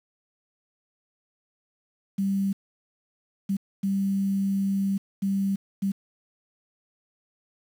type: tone bursts at uneven times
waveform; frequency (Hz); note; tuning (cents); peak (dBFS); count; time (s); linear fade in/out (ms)
sine; 196; G3; 0; -22; 5; 2.18-2.53 / 3.49-3.57 / 3.83-4.98 / 5.22-5.56 / 5.82-5.92; 10
effects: 8-bit